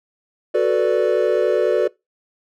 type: chord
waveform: triangle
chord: B minor seventh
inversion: second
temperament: equal with one note detuned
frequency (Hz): 370 / 440 / 493.9 / 584.3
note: F#4 / A4 / B4 / D5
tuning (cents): 0 / 0 / 0 / -9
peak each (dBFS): -18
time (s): 0.54-1.88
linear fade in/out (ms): 10
effects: noise-tail reverb RT60 0.2 s tail -23 dB re dry + tanh soft clip ceiling -2 dBFS